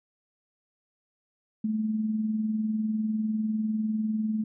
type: tone with tremolo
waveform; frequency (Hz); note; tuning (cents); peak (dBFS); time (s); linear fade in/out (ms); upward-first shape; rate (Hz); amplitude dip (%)
sine; 216.8; A3; -25; -23; 1.64-4.44; 5; sine; 20; 45
effects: none